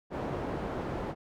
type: low-pass noise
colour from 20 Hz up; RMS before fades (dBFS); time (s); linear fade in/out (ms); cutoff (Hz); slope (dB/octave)
white; -35; 0.1-1.15; 50; 620; 12
effects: none